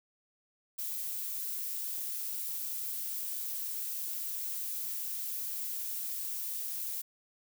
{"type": "noise", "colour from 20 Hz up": "violet", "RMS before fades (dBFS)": -37, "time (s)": [0.78, 7.02], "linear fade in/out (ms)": 10, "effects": []}